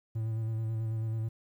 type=tone with vibrato; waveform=triangle; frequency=111.5 Hz; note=A2; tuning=23 cents sharp; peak=-28 dBFS; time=0.15-1.29 s; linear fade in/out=10 ms; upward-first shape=square; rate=9.2 Hz; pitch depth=20 cents each way; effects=11-bit